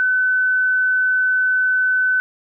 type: tone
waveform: sine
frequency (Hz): 1511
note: F#6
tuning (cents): +36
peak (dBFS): -14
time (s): 0-2.2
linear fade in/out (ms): 0
effects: none